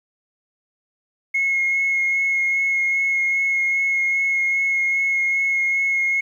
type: tone with vibrato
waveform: sine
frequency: 2166 Hz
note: C#7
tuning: 41 cents flat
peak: -16 dBFS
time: 1.34-6.21 s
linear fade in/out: 10 ms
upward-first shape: sine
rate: 2.5 Hz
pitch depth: 13 cents each way
effects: tanh soft clip ceiling -13 dBFS + 9-bit